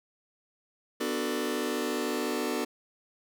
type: chord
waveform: sawtooth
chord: B minor seventh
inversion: none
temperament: just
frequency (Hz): 246.9 / 296.3 / 370.4 / 444.5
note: B3 / D4 / F#4 / A4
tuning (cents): 0 / +15 / +2 / +18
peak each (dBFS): -30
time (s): 1-2.65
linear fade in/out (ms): 10
effects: none